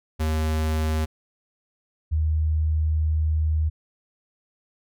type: tone pair in turn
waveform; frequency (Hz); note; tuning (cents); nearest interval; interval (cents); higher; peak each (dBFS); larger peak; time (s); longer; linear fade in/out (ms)
square / sine; 78.3 / 77.98; D#2 / D#2; +11 / +4; unison; 7; first; -22 / -19; second; 0.19-1.06 / 2.11-3.7; second; 20
effects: none